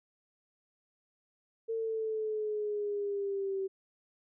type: linear sweep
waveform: sine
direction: down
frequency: 453.1 to 383.6 Hz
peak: -31 dBFS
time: 1.68-3.68 s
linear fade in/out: 20 ms
effects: none